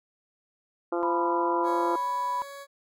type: harmonic tone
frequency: 172.2 Hz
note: F3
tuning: 24 cents flat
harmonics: 2 / 3 / 4 / 5 / 6 / 7 / 8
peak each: -28 / -32 / -34 / -36 / -38 / -39 / -40 dBFS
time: 0.92-1.96 s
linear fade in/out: 5 ms
type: tone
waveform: sine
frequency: 987.8 Hz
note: B5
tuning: in tune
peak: -26 dBFS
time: 1.03-2.42 s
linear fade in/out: 0 ms
type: tone with pitch glide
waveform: 20% pulse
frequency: 554.4 to 559.5 Hz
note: C#5 to C#5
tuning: 0 to +16 cents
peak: -35 dBFS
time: 1.63-2.67 s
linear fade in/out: 50 ms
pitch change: +16 cents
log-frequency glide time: 1.99-2.09 s
effects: none